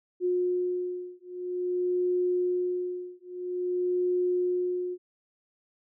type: beating tone pair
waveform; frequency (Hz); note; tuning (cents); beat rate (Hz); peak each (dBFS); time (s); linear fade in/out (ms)
sine; 359.6 / 360.1; F#4 / F#4; -49 / -47; 0.5; -29; 0.2-4.98; 50
effects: none